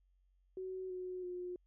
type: tone with pitch steps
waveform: sine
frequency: 374.3 / 366.4 / 358.6 Hz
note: F#4 / F#4 / F4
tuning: +20 / -17 / +46 cents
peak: -40 dBFS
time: 0.57-1.56 s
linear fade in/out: 2 ms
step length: 330 ms
effects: added 46 Hz sine -69 dBFS peak until 1.66 s